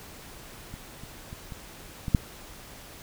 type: clicks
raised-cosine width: 5 ms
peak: -27 / -30 / -28 / -26 / -19 / -6 dBFS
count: 6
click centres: 0.74 / 1.036 / 1.329 / 1.522 / 2.082 / 2.148 s
effects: pink hiss -46 dBFS RMS until 3.02 s